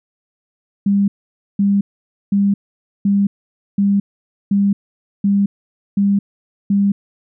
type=tone bursts; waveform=sine; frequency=200 Hz; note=G3; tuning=35 cents sharp; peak=-11 dBFS; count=9; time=0.86-6.92 s; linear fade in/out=5 ms; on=220 ms; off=510 ms; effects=none